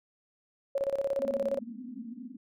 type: tone with tremolo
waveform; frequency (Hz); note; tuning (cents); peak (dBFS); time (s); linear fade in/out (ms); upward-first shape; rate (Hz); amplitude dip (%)
sine; 552; C#5; -7; -25; 0.75-1.59; 5; square; 17; 75
type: band-pass noise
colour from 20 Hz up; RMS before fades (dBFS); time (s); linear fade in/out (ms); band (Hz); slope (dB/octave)
pink; -42; 1.19-2.37; 5; 220 to 260; 96
effects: none